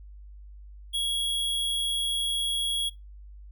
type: tone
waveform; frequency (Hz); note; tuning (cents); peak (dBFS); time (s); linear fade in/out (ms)
square; 3322; G#7; 0; -26; 0.93-2.9; 20
effects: noise-tail reverb RT60 0.2 s tail -21 dB re dry + added 50 Hz sine -43 dBFS peak until 3.51 s